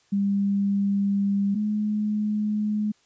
sine tone pair in turn, 199.5 / 210.9 Hz, G3 / G#3, +31 / +27 cents, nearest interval minor second, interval 96 cents, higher second, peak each -20 / -22 dBFS, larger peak first, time 0.12-1.55 / 1.55-2.92 s, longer first, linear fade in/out 10 ms, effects white hiss -63 dBFS RMS until 3.05 s + resampled to 16000 Hz

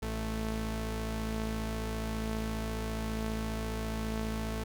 sawtooth tone pair together, 54.73 / 220 Hz, A1 / A3, -9 / 0 cents, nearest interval 2 octaves, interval 2409 cents, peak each -31 / -32 dBFS, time 0.02-4.64 s, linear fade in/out 10 ms, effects none

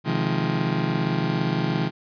30% pulse chord, F minor seventh, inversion second, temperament just, 130.96 / 157.15 / 174.61 / 209.5 Hz, C3 / Eb3 / F3 / Ab3, +2 / +18 / 0 / +15 cents, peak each -25 / -23 / -25 / -27 dBFS, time 0.04-1.91 s, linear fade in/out 50 ms, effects resampled to 11025 Hz

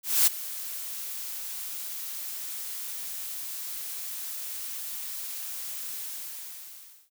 blue noise with ADSR envelope, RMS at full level -19 dBFS, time 0.03-7.1 s, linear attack 240 ms, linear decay 12 ms, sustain -17 dB, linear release 1100 ms, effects none

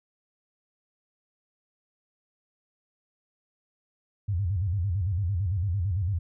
sine tone with vibrato, 93 Hz, F#2, 9 cents sharp, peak -24 dBFS, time 4.28-6.19 s, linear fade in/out 10 ms, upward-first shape square, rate 8.9 Hz, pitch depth 160 cents each way, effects none

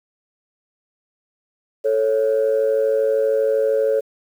sine tone pair together, 440 / 552.7 Hz, A4 / C#5, 0 / -5 cents, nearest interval major third, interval 395 cents, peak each -17 dBFS, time 1.84-4.01 s, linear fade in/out 20 ms, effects tanh soft clip ceiling -10 dBFS + 8-bit

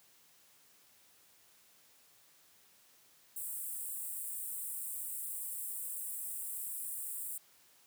pink high-pass noise, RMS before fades -41 dBFS, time 3.36-7.38 s, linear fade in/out 5 ms, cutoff 7900 Hz, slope 96 dB/octave, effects white hiss -65 dBFS RMS until 7.86 s + high-pass 80 Hz 12 dB/octave

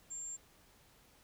sine tone, 7360 Hz, A#8, 23 cents flat, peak -39 dBFS, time 0.1-0.37 s, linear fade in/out 20 ms, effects tanh soft clip ceiling -39 dBFS + pink hiss -65 dBFS RMS until 1.23 s

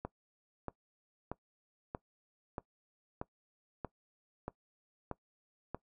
click train, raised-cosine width 1 ms, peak -24 dBFS, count 10, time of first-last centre 0.05-5.746 s, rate 1.58 Hz, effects noise-tail reverb RT60 0.1 s tail -20 dB re dry

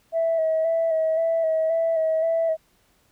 sine tone with vibrato, 649 Hz, E5, 27 cents flat, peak -18 dBFS, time 0.12-2.57 s, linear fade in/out 50 ms, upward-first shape square, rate 1.9 Hz, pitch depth 26 cents each way, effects tanh soft clip ceiling -15 dBFS + pink hiss -63 dBFS RMS until 3.11 s

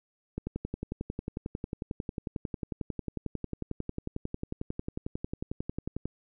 click train, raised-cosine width 3 ms, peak -20 dBFS, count 64, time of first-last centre 0.38-6.056 s, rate 11.1 Hz, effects none

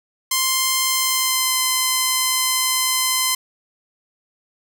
5% pulse tone with pitch glide, 1046.5 to 1030.9 Hz, C6 to C6, 0 to -26 cents, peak -5 dBFS, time 0.31-3.35 s, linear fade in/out 5 ms, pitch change -26 cents, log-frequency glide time 0.85-1.6 s, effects none

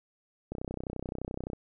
click train, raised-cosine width 2 ms, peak -22 dBFS, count 33, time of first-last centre 0.52-1.533 s, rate 31.6 Hz, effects none

